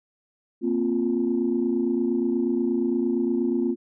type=chord; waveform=sine; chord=Bb suspended second; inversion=none; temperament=equal; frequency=233.1 / 261.6 / 349.2 Hz; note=Bb3 / C4 / F4; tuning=0 / 0 / 0 cents; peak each=-25 / -25 / -24 dBFS; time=0.61-3.76 s; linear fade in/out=50 ms; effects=tanh soft clip ceiling -13 dBFS